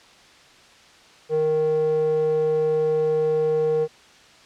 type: tone with band-pass filter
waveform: square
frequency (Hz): 155.56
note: D#3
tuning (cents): 0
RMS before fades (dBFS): -21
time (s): 1.29-3.88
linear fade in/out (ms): 50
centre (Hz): 490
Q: 6
effects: white hiss -50 dBFS RMS until 4.45 s + low-pass 5000 Hz 12 dB/octave

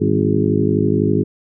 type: harmonic tone with a mistuned harmonic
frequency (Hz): 52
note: G#1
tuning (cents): +3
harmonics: 2 / 3 / 4 / 5 / 6 / 7 / 8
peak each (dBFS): -21 / -21 / -21 / -21 / -21 / -21 / -21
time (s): 0-1.24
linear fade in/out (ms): 20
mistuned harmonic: 4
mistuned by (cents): -75
effects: none

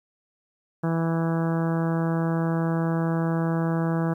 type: harmonic tone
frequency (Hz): 164.81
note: E3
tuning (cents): 0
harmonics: 1 / 2 / 3 / 4 / 5 / 6 / 7 / 8 / 9 / 10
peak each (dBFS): -23 / -29 / -33 / -35 / -37 / -39 / -40 / -41 / -42 / -43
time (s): 0.83-4.14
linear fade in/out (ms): 10
effects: 10-bit

